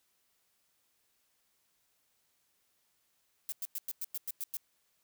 violet noise bursts, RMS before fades -37 dBFS, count 9, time 3.49-4.569 s, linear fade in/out 0 ms, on 31 ms, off 100 ms, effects white hiss -75 dBFS RMS until 5.03 s

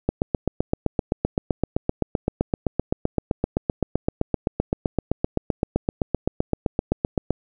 click train, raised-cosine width 2 ms, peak -6 dBFS, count 57, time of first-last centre 0.09-7.306 s, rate 7.76 Hz, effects none

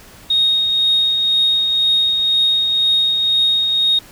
sine tone with tremolo, 3729 Hz, A#7, in tune, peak -10 dBFS, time 0.3-3.99 s, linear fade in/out 5 ms, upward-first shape triangle, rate 2 Hz, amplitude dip 40%, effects tanh soft clip ceiling -6 dBFS + pink hiss -42 dBFS RMS until 4.11 s

